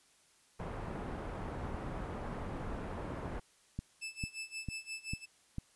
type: low-pass noise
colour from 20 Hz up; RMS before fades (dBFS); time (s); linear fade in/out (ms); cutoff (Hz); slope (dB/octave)
pink; -41; 0.59-3.4; 10; 1200; 12
type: click train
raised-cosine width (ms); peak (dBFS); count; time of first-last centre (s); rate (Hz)
5; -25; 5; 3.79-5.584; 2.23
type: tone with tremolo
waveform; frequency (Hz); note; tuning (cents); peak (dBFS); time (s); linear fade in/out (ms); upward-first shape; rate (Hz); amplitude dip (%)
sawtooth; 2629; E7; -5; -35; 4.01-5.26; 20; sine; 5.7; 90
effects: white hiss -67 dBFS RMS until 5.75 s + resampled to 24000 Hz